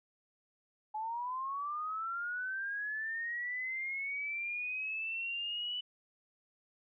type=linear sweep; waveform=sine; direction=up; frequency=848 to 2980 Hz; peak=-35 dBFS; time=0.94-5.81 s; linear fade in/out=10 ms; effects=none